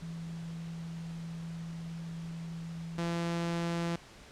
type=tone pair in turn; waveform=sine / sawtooth; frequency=165.9 / 169.68 Hz; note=E3 / F3; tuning=+11 / -50 cents; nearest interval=unison; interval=39 cents; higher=second; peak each=-38 / -27 dBFS; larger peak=second; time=0.02-2.98 / 2.98-3.96 s; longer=first; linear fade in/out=5 ms; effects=pink hiss -53 dBFS RMS until 4.31 s + low-pass 7000 Hz 12 dB/octave